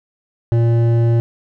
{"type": "tone with hard clipping", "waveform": "triangle", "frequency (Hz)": 116.54, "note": "A#2", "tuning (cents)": 0, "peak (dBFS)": -13, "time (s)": [0.52, 1.2], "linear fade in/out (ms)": 0, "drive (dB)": 14, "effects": []}